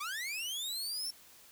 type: linear sweep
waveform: sawtooth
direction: up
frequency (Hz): 1107 to 5490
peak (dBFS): -33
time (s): 0-1.11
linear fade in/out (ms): 10
effects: white hiss -58 dBFS RMS until 1.51 s